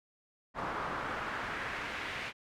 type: noise with band-pass filter sweep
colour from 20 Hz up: brown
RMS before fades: -38 dBFS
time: 0.54-2.33 s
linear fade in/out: 50 ms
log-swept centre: 1100 to 2400 Hz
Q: 1.7
effects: none